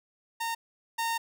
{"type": "tone pair in turn", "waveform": "sawtooth", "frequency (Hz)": [918, 918], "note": ["A#5", "A#5"], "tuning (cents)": [-27, -27], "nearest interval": "unison", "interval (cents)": 0, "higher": "neither", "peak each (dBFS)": [-26, -24], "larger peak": "second", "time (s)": [[0.4, 0.55], [0.98, 1.18]], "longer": "second", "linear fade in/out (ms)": 10, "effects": []}